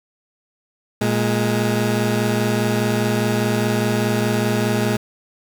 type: tone pair together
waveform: 20% pulse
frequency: 116.7 / 208.5 Hz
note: A#2 / G#3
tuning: +2 / +7 cents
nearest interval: minor seventh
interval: 1005 cents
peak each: -15 dBFS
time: 1.01-4.97 s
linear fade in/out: 5 ms
effects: 8-bit